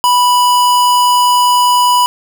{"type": "tone", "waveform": "square", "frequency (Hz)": 985, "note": "B5", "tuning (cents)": -5, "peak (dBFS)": -8, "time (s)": [0.04, 2.06], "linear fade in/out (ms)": 0, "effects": []}